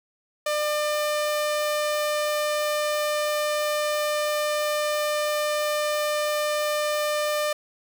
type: tone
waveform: sawtooth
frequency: 599 Hz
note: D5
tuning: 34 cents sharp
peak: -19 dBFS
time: 0.46-7.53 s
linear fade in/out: 5 ms
effects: none